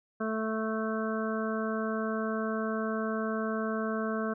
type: harmonic tone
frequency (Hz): 220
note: A3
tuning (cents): 0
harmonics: 1 / 2 / 3 / 5 / 6 / 7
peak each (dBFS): -32 / -35 / -37 / -39 / -40 / -40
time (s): 0.2-4.34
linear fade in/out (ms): 10
effects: none